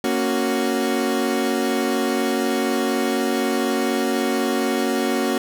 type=chord; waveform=30% pulse; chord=F# major; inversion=first; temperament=equal; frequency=233.1 / 277.2 / 370 Hz; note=A#3 / C#4 / F#4; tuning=0 / 0 / 0 cents; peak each=-21 dBFS; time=0.04-5.38 s; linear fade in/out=2 ms; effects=none

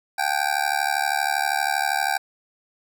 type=tone with amplitude modulation; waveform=25% pulse; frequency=782 Hz; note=G5; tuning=4 cents flat; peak=-13 dBFS; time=0.18-2.18 s; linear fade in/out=10 ms; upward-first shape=sine; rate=72.6 Hz; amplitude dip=100%; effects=none

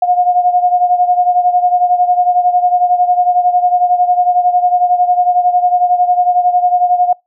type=beating tone pair; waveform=sine; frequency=715 / 726 Hz; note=F5 / F#5; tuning=+41 / -33 cents; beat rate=11 Hz; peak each=-10 / -14 dBFS; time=0.02-7.13 s; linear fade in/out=5 ms; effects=noise-tail reverb RT60 0.2 s tail -26 dB re dry

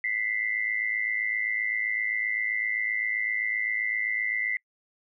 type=tone pair together; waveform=sine; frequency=1985.3 / 2093 Hz; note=B6 / C7; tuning=+9 / 0 cents; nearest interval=minor second; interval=91 cents; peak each=-28 / -29 dBFS; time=0.04-4.57 s; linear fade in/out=2 ms; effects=noise-tail reverb RT60 0.1 s tail -26 dB re dry

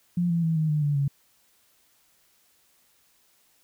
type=tone with pitch steps; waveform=sine; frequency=175.1 / 168.75 / 162.62 / 156.72 / 151.03 / 145.55 / 140.27 Hz; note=F3 / E3 / E3 / D#3 / D3 / D3 / C#3; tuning=+5 / +41 / -23 / +13 / +49 / -15 / +21 cents; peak=-21 dBFS; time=0.17-1.08 s; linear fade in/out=5 ms; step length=130 ms; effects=white hiss -64 dBFS RMS until 3.63 s

